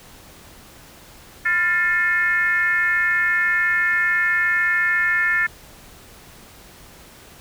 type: tone with frequency modulation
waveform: sine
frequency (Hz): 1773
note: A6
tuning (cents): +13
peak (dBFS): -16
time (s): 1.45-5.47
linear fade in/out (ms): 10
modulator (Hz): 379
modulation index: 0.84
effects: pink hiss -45 dBFS RMS until 7.4 s